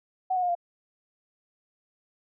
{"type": "tone with pitch steps", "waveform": "sine", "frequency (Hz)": [749, 730.6, 712.7, 695.2], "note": ["F#5", "F#5", "F5", "F5"], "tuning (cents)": [21, -22, 35, -8], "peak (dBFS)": -23, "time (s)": [0.3, 0.552], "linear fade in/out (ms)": 10, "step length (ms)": 63, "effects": []}